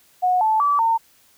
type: tone with pitch steps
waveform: sine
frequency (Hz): 730 / 874 / 1153 / 909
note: F#5 / A5 / D6 / A#5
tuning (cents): -24 / -12 / -32 / -44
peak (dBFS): -15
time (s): 0.22-0.98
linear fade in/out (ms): 20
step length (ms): 190
effects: white hiss -56 dBFS RMS until 1.37 s